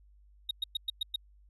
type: tone bursts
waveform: triangle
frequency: 3748 Hz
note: A#7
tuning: 9 cents sharp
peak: -27 dBFS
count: 6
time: 0.49-1.16 s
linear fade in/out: 5 ms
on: 20 ms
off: 110 ms
effects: added 50 Hz sine -57 dBFS peak until 1.49 s + resampled to 32000 Hz

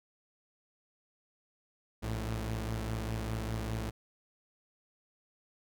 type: tone pair together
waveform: sawtooth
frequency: 57.47 / 110 Hz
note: A#1 / A2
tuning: -24 / 0 cents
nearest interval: major seventh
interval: 1124 cents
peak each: -33 / -32 dBFS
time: 2.02-3.91 s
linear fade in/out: 20 ms
effects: none

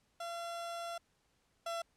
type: tone pair in turn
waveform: 30% pulse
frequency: 682 / 674.2 Hz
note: F5 / E5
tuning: -41 / +39 cents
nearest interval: unison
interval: 20 cents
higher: first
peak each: -37 / -34 dBFS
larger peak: second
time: 0.2-0.98 / 1.66-1.82 s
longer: first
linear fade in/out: 5 ms
effects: pink hiss -75 dBFS RMS until 1.96 s + low-pass 10000 Hz 12 dB/octave

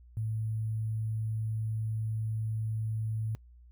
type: tone with sample-and-hold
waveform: sine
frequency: 110 Hz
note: A2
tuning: in tune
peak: -30 dBFS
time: 0.17-3.35 s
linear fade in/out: 0 ms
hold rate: 11025 Hz
effects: noise-tail reverb RT60 0.1 s tail -24 dB re dry + added 60 Hz sine -52 dBFS peak until 3.71 s

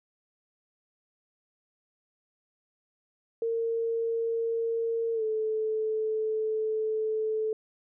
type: tone with pitch glide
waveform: sine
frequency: 458 to 436.1 Hz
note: A#4 to A4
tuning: -31 to -15 cents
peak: -26 dBFS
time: 3.42-7.53 s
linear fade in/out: 2 ms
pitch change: -84 cents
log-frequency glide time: 5.14-5.23 s
effects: none

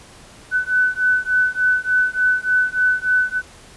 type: beating tone pair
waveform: sine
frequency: 1500 / 1503.4 Hz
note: F#6 / F#6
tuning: +23 / +27 cents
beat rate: 3.4 Hz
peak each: -18 dBFS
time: 0.51-3.42 s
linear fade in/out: 50 ms
effects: pink hiss -44 dBFS RMS until 3.76 s + resampled to 24000 Hz

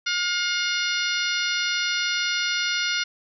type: harmonic tone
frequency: 713 Hz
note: F5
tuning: 36 cents sharp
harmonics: 2 / 3 / 4 / 5 / 6 / 7 / 8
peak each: -27 / -29 / -30 / -31 / -32 / -32 / -33 dBFS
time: 0.06-3.04 s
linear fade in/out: 10 ms
effects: none

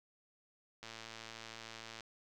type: click train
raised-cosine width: 0.2 ms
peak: -30 dBFS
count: 134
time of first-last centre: 0.83-2.007 s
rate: 113 Hz
effects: none

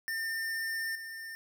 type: tone with level steps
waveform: square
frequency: 1804 Hz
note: A6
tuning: 43 cents sharp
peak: -33 / -41 dBFS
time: 0.08-1.35 s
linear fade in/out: 0 ms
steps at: 0.95 s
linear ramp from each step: 5 ms
effects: none

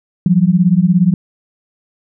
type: beating tone pair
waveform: sine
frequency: 170.5 / 187.5 Hz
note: F3 / F#3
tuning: -41 / +23 cents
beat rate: 17 Hz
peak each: -11 dBFS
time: 0.26-1.14 s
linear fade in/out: 2 ms
effects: none

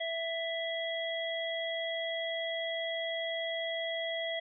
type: harmonic tone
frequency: 661 Hz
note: E5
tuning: 5 cents sharp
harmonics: 1 / 3 / 5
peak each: -35 / -38 / -38 dBFS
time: 0-4.4 s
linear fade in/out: 10 ms
effects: none

